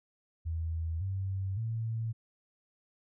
sine tone with pitch steps, 81.7 / 96.04 / 112.9 Hz, E2 / G2 / A2, -15 / -35 / +45 cents, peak -31 dBFS, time 0.45-2.13 s, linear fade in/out 20 ms, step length 560 ms, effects none

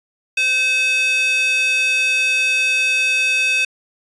square tone with high-pass filter, 515 Hz, C5, 28 cents flat, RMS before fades -17 dBFS, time 0.37-3.65 s, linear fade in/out 5 ms, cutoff 2400 Hz, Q 6.1, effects resampled to 24000 Hz

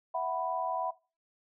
sine chord, E suspended second, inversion none, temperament just, 659.3 / 741.7 / 988.9 Hz, E5 / F#5 / B5, 0 / +4 / +2 cents, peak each -34 dBFS, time 0.14-0.91 s, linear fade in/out 10 ms, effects noise-tail reverb RT60 0.3 s tail -19 dB re dry

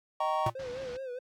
triangle chord, Eb dominant seventh, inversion none, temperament equal with one note detuned, 622.3 / 773.2 / 932.3 / 1108.7 Hz, Eb5 / G5 / Bb5 / Db6, 0 / -24 / 0 / 0 cents, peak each -31 dBFS, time 0.2-0.5 s, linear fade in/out 5 ms
square tone with exponential decay, 116.54 Hz, A#2, in tune, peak -27 dBFS, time 0.46-0.55 s, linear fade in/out 5 ms, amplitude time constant 19 ms
triangle tone with vibrato, 512 Hz, C5, 38 cents flat, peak -34 dBFS, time 0.55-1.19 s, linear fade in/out 5 ms, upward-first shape sine, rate 4.8 Hz, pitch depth 87 cents each way
pink low-pass noise, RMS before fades -47 dBFS, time 0.59-0.97 s, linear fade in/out 5 ms, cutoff 5600 Hz, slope 24 dB/octave
effects high-pass 60 Hz 12 dB/octave

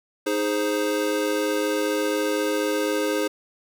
square chord, Ab major, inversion second, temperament equal, 311.1 / 415.3 / 523.3 Hz, Eb4 / Ab4 / C5, 0 / 0 / 0 cents, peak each -27 dBFS, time 0.26-3.28 s, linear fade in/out 10 ms, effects none

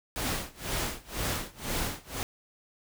pink noise with tremolo, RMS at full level -30 dBFS, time 0.16-2.23 s, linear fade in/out 0 ms, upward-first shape sine, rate 2 Hz, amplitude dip 95%, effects none

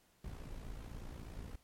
brown noise with amplitude modulation, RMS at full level -44 dBFS, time 0.24-1.56 s, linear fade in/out 5 ms, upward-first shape sine, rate 56.7 Hz, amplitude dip 60%, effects pink hiss -71 dBFS RMS until 1.63 s + MP3 64 kbps

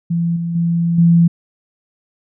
sine tone with level steps, 169.2 Hz, E3, 45 cents sharp, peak -14 / -18 / -13 / -7 dBFS, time 0.1-1.28 s, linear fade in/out 10 ms, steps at 0.36 / 0.55 / 0.98 s, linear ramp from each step 5 ms, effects none

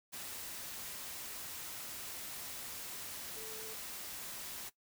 sine tone in noise, 440 Hz, A4, in tune, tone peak -49 dBFS, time 3.36-3.75 s, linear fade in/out 20 ms, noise white, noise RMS -45 dBFS, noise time 0.12-4.7 s, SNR -7 dB, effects noise-tail reverb RT60 0.1 s tail -17 dB re dry

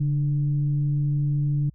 sine tone with frequency modulation, 143.9 Hz, D3, 35 cents flat, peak -20 dBFS, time 0-1.7 s, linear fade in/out 10 ms, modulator 157 Hz, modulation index 0.28, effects added 60 Hz sine -52 dBFS peak until 1.74 s

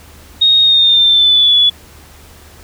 sine tone with pitch glide, 3729 to 3420 Hz, A#7 to A7, 0 to -50 cents, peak -6 dBFS, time 0.41-1.7 s, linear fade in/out 10 ms, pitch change -150 cents, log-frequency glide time 0.62-1.55 s, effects added 76 Hz sine -41 dBFS peak until 2.63 s + pink hiss -41 dBFS RMS until 2.63 s

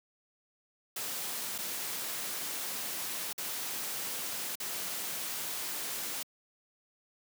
white noise with dropouts, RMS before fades -37 dBFS, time 0.96-6.23 s, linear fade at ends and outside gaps 5 ms, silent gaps 1.581-1.585 / 3.33-3.379 / 4.555-4.6 s, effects high-pass 150 Hz 12 dB/octave

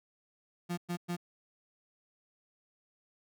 35% pulse tone bursts, 174.61 Hz, F3, in tune, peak -31 dBFS, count 3, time 0.69-1.168 s, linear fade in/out 20 ms, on 86 ms, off 110 ms, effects none

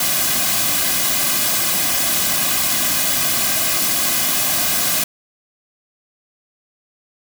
white noise with comb filter, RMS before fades -18 dBFS, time 0-5.04 s, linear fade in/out 5 ms, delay 2.2 ms, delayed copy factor -0.7, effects none

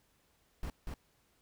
brown noise with echo, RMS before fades -38 dBFS, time 0.63-0.7 s, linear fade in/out 2 ms, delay 240 ms, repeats 1, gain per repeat -2 dB, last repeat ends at 0.94 s, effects pink hiss -72 dBFS RMS until 1.41 s

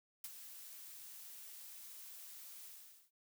blue noise with ADSR envelope, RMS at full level -44 dBFS, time 0.24-3.11 s, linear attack 3 ms, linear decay 37 ms, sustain -9 dB, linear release 460 ms, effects none

